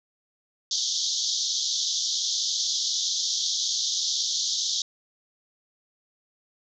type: band-pass noise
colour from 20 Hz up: white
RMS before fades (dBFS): -27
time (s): 0.71-4.82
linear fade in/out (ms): 2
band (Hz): 3300 to 6600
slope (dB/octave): 96
effects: none